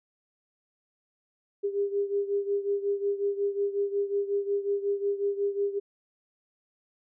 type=beating tone pair; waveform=sine; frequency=400.8 / 406.3 Hz; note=G4 / G#4; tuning=+38 / -38 cents; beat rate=5.5 Hz; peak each=-27 / -31 dBFS; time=1.63-5.8 s; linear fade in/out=20 ms; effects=none